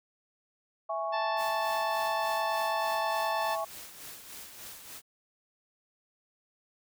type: chord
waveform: sine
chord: C# minor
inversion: first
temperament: equal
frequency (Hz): 659.3 / 830.6 / 1108.7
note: E5 / G#5 / C#6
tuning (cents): 0 / 0 / 0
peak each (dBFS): -33 / -36 / -35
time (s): 0.89-3.65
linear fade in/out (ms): 10
type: harmonic tone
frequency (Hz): 880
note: A5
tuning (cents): 0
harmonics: 1 / 2 / 3 / 4 / 5 / 6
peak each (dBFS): -32 / -38 / -42 / -44 / -46 / -48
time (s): 1.12-3.56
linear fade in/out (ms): 20
type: noise with tremolo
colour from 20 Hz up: white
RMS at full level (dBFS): -44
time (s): 1.36-5.02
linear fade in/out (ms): 50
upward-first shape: sine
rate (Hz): 3.4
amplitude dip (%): 50
effects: none